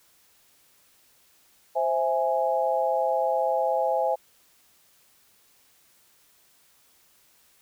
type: chord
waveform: sine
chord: C augmented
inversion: none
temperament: equal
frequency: 523.3 / 659.3 / 830.6 Hz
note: C5 / E5 / G#5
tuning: 0 / 0 / 0 cents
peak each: -26 dBFS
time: 1.75-4.16 s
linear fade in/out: 20 ms
effects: white hiss -61 dBFS RMS until 7.61 s